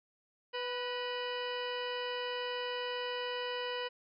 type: harmonic tone with a mistuned harmonic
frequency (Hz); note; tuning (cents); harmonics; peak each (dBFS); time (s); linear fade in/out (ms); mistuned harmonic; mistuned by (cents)
493.9; B4; 0; 1 / 2 / 3 / 4 / 5 / 6 / 8 / 9 / 10; -38 / -42 / -46 / -45 / -48 / -42 / -54 / -55 / -53; 0.53-3.89; 20; 4; -43
effects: none